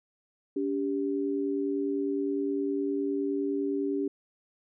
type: tone pair together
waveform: sine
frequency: 284.4 / 394.2 Hz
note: C#4 / G4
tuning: +45 / +10 cents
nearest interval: tritone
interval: 565 cents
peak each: -29 / -30 dBFS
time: 0.56-4.08 s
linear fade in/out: 5 ms
effects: none